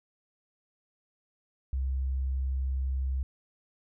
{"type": "tone", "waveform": "sine", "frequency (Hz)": 66, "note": "C2", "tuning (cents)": 16, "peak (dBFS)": -27, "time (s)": [1.73, 3.23], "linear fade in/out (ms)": 0, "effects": []}